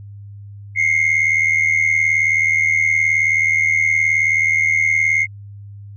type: tone pair together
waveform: sine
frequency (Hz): 2093 / 2172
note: C7 / C#7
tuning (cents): 0 / -36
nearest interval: minor second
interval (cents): 64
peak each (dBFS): -14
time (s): 0.75-5.27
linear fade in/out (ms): 50
effects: tanh soft clip ceiling -10 dBFS + added 101 Hz sine -33 dBFS peak until 5.96 s